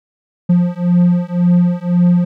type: beating tone pair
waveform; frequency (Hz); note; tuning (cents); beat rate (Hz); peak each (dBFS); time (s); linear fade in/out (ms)
triangle; 175.3 / 177.2; F3 / F3; +7 / +25; 1.9; -11; 0.49-2.25; 10
effects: none